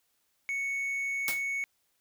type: tone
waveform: triangle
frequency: 2217 Hz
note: C#7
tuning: in tune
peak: -28 dBFS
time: 0.49-1.64 s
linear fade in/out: 0 ms
type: noise with exponential decay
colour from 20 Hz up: white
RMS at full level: -29 dBFS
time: 1.28-1.45 s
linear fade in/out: 0 ms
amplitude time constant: 36 ms
effects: white hiss -74 dBFS RMS until 2 s